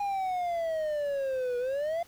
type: exponential two-way sweep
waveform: triangle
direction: down then up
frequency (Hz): 819 to 483.3 to 696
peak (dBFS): -26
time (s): 0-2.03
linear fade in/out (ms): 5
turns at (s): 1.58
effects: pink hiss -57 dBFS RMS until 2.07 s